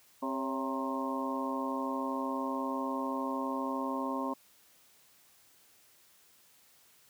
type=harmonic tone with a mistuned harmonic; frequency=132.7 Hz; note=C3; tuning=25 cents sharp; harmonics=2 / 3 / 4 / 5 / 6 / 7 / 8; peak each=-35 / -44 / -40 / -44 / -48 / -39 / -38 dBFS; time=0.22-4.34 s; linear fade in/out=10 ms; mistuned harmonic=4; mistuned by=+66 cents; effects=white hiss -63 dBFS RMS until 7.09 s + high-pass 60 Hz 12 dB/octave